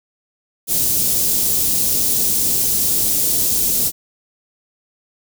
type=band-stop noise; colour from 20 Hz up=white; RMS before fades=-17 dBFS; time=0.67-3.92 s; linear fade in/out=50 ms; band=370 to 5900 Hz; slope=12 dB/octave; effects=none